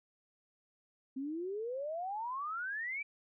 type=exponential sweep; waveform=sine; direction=up; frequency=258.2 to 2363 Hz; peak=-36 dBFS; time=1.16-3.03 s; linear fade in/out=10 ms; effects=none